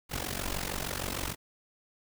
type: noise with amplitude modulation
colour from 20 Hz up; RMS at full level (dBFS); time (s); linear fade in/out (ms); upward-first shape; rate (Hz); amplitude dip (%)
pink; -31; 0.09-1.36; 50; sine; 46.5; 85
effects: none